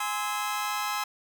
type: chord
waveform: sawtooth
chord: Ab augmented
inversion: none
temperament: just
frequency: 830.6 / 1038.3 / 1297.8 Hz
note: Ab5 / C6 / E6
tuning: 0 / -14 / -27 cents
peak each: -29 dBFS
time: 0-1.04 s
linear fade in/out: 5 ms
effects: none